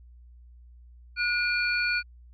sine tone cluster, 1453 / 2399 / 4422 Hz, F#6 / D7 / C#8, -32 / +36 / -5 cents, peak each -27 / -27 / -33 dBFS, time 1.16-2.03 s, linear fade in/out 50 ms, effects added 60 Hz sine -48 dBFS peak until 2.33 s

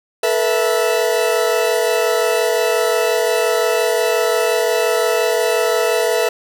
40% pulse chord, A suspended second, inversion none, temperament equal with one note detuned, 440 / 485.7 / 659.3 Hz, A4 / B4 / E5, 0 / -29 / 0 cents, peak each -18 dBFS, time 0.23-6.29 s, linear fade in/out 5 ms, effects none

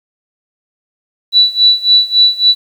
sine tone with tremolo, 3951 Hz, B7, in tune, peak -3 dBFS, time 1.32-2.55 s, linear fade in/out 50 ms, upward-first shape sine, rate 3.6 Hz, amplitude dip 90%, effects 7-bit

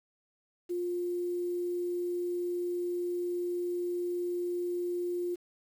sine tone with quantisation, 352.9 Hz, F4, 18 cents sharp, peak -30 dBFS, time 0.69-5.36 s, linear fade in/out 20 ms, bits 9, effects none

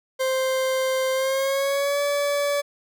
40% pulse tone with pitch glide, 523 to 573.6 Hz, C5 to D5, -1 to -41 cents, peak -20 dBFS, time 0.19-2.62 s, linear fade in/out 20 ms, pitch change +160 cents, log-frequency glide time 1.12-2.01 s, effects none

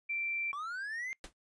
sine tone, 2349 Hz, D7, in tune, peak -33 dBFS, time 0.09-0.52 s, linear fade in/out 10 ms
triangle linear sweep, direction up, 1104 to 2123 Hz, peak -35 dBFS, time 0.53-1.13 s, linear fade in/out 0 ms
pink noise with exponential decay, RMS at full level -40 dBFS, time 1.24-1.33 s, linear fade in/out 1 ms, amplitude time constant 19 ms
effects noise-tail reverb RT60 0.1 s tail -22 dB re dry + resampled to 22050 Hz

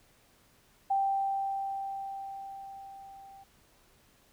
sine tone with level ramp, 784 Hz, G5, in tune, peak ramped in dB -24 to -49 dBFS, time 0.9-3.44 s, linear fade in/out 10 ms, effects pink hiss -64 dBFS RMS until 4.32 s

